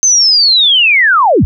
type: linear sweep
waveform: sine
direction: down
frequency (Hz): 6300 to 40.28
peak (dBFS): -5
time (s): 0.03-1.45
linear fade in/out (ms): 0
effects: none